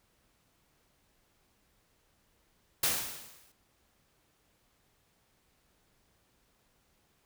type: noise with exponential decay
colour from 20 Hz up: white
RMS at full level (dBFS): -26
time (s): 2.83-3.52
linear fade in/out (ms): 5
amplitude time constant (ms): 150
effects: pink hiss -71 dBFS RMS until 7.25 s